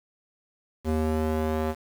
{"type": "tone with band-pass filter sweep", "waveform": "square", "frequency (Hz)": 78.3, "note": "D#2", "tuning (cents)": 11, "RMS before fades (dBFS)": -26, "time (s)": [0.84, 1.75], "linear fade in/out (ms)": 50, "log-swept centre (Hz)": [320, 570], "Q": 0.75, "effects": ["7-bit"]}